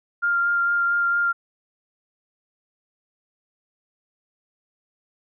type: tone with vibrato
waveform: sine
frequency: 1396.9 Hz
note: F6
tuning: in tune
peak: -18 dBFS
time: 0.22-1.33 s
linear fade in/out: 20 ms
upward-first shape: sine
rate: 4.4 Hz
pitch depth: 12 cents each way
effects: none